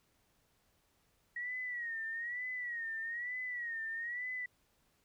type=tone with vibrato; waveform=sine; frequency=1900 Hz; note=A#6; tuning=33 cents sharp; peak=-37 dBFS; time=1.36-4.46 s; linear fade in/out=5 ms; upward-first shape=sine; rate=1.1 Hz; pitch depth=100 cents each way; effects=pink hiss -74 dBFS RMS until 5.04 s